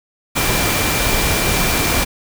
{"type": "tone in noise", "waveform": "sine", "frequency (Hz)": 2364, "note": "D7", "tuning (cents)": 11, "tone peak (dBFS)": -25, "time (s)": [0.35, 2.05], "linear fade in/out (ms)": 20, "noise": "pink", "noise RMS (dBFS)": -17, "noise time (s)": [0.35, 2.05], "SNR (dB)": -11, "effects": []}